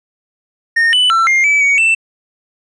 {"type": "tone with pitch steps", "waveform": "triangle", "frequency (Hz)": [1838, 2987, 1342, 2117, 2299, 2246, 2667], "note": ["A#6", "F#7", "E6", "C7", "D7", "C#7", "E7"], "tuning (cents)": [-25, 16, 31, 20, -37, 22, 20], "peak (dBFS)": -7, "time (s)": [0.76, 1.95], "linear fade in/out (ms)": 10, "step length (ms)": 170, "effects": ["resampled to 22050 Hz"]}